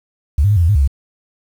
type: tone with pitch steps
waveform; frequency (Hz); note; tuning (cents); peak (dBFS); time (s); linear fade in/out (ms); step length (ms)
sine; 71.5 / 101.3 / 105.3 / 87.1 / 81.8 / 104.4 / 71.1 / 68; D2 / G#2 / G#2 / F2 / E2 / G#2 / C#2 / C#2; -46 / -43 / +24 / -4 / -13 / +10 / +45 / -33; -9; 0.38-0.876; 5; 62
effects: 7-bit